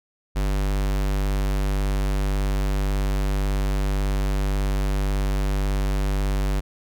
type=tone; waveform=square; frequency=49.09 Hz; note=G1; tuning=3 cents sharp; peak=-21 dBFS; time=0.35-6.61 s; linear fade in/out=20 ms; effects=none